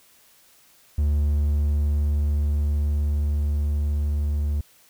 triangle tone with level ramp, 73.42 Hz, D2, in tune, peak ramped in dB -16 to -19 dBFS, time 0.98-4.61 s, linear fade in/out 5 ms, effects white hiss -56 dBFS RMS until 4.89 s

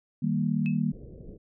sine chord, Eb major, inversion none, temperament equal, 155.56 / 196 / 233.1 Hz, Eb3 / G3 / Bb3, 0 / 0 / 0 cents, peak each -28 dBFS, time 0.22-0.92 s, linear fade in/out 10 ms
sine tone with exponential decay, 2593 Hz, E7, 29 cents flat, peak -33 dBFS, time 0.66-0.81 s, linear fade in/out 0 ms, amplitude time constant 31 ms
pink low-pass noise, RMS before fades -44 dBFS, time 0.92-1.38 s, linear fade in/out 20 ms, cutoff 520 Hz, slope 48 dB/octave
effects none

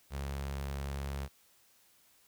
sawtooth tone with notch filter, 69.3 Hz, C#2, in tune, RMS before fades -38 dBFS, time 0.1-1.29 s, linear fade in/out 50 ms, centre 290 Hz, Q 1.8, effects white hiss -66 dBFS RMS until 2.27 s

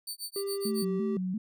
20% pulse tone with tremolo, 4552 Hz, C#8, 45 cents sharp, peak -28 dBFS, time 0.07-0.85 s, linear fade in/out 5 ms, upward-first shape sine, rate 7.2 Hz, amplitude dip 100%
triangle tone with pitch glide, 396.4 to 386.9 Hz, G4 to G4, +19 to -23 cents, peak -29 dBFS, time 0.36-1.17 s, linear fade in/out 2 ms, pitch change -42 cents, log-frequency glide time 0.65-0.79 s
sine tone with vibrato, 200.4 Hz, G3, 38 cents sharp, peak -29 dBFS, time 0.65-1.38 s, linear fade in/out 5 ms, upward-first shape square, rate 2.9 Hz, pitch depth 140 cents each way
effects none

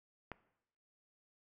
click, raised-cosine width 0.5 ms, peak -27 dBFS, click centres 0.317 s, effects noise-tail reverb RT60 0.8 s tail -18 dB re dry

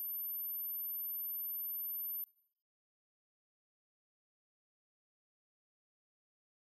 sine tone, 13040 Hz, G#9, 33 cents flat, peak -38 dBFS, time 0-2.24 s, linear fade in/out 0 ms, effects noise-tail reverb RT60 0.6 s tail -21 dB re dry

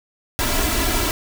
pink noise with comb filter, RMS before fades -20 dBFS, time 0.39-1.11 s, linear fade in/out 0 ms, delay 3 ms, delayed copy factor +0.95, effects none

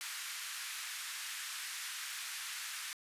pink band-pass noise, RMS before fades -43 dBFS, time 0.01-2.93 s, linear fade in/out 0 ms, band 1400 to 13000 Hz, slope 24 dB/octave, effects resampled to 32000 Hz

